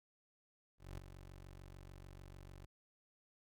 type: tone with ADSR envelope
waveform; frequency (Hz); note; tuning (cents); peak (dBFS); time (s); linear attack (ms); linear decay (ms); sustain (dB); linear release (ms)
20% pulse; 46.73; F#1; +18; -39; 0.78-2.66; 200; 3; -9; 6
effects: none